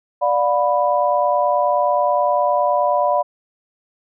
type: chord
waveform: sine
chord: B diminished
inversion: first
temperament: equal with one note detuned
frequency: 587.3 / 716.8 / 987.8 Hz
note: D5 / F5 / B5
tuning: 0 / +45 / 0 cents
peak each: -18 / -19 / -19 dBFS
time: 0.21-3.23 s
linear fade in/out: 20 ms
effects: none